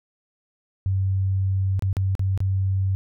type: tone with dropouts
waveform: sine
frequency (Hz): 95.9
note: G2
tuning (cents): -37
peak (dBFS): -19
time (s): 0.86-2.95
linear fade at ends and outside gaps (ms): 0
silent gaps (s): 1.794-1.823 / 1.929-1.968 / 2.152-2.194 / 2.376-2.404
effects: none